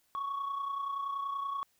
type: tone pair together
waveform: sine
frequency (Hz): 1108.7 / 1139.2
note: C#6 / C#6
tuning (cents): 0 / +47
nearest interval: unison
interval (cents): 47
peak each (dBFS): -32 / -39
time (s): 0.15-1.63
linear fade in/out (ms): 0
effects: tanh soft clip ceiling -30 dBFS + white hiss -72 dBFS RMS until 1.79 s